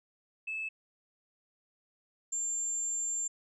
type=tone pair in turn; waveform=sine; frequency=2613 / 7312 Hz; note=E7 / A#8; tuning=-16 / -34 cents; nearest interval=octave + tritone; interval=1782 cents; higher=second; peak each=-33 / -29 dBFS; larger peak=second; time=0.47-0.69 / 2.32-3.28 s; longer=second; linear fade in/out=10 ms; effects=tanh soft clip ceiling -29 dBFS